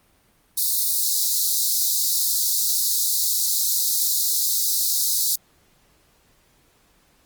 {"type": "high-pass noise", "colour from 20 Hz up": "white", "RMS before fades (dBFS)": -21, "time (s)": [0.57, 5.36], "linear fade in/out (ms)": 10, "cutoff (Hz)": 3800, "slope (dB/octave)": 96, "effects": ["pink hiss -60 dBFS RMS until 7.25 s", "Opus 32 kbps"]}